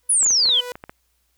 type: tone with exponential growth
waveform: sawtooth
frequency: 492.9 Hz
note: B4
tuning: 3 cents flat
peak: -23 dBFS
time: 0.03-0.72 s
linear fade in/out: 0 ms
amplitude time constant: 150 ms
type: exponential sweep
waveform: sine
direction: down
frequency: 10580 to 2960 Hz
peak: -14 dBFS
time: 0.09-0.61 s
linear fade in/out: 10 ms
type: clicks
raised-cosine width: 0.5 ms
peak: -20 dBFS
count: 8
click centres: 0.229 / 0.263 / 0.307 / 0.456 / 0.491 / 0.755 / 0.839 / 0.895 s
effects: added 60 Hz sine -68 dBFS peak until 1.37 s + white hiss -68 dBFS RMS until 1.37 s